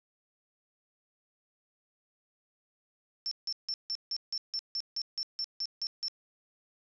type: tone bursts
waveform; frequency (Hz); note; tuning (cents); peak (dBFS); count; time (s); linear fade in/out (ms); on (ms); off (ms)
sine; 5380; E8; +34; -31; 14; 3.26-6.082; 0; 53; 160
effects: resampled to 16000 Hz + 11-bit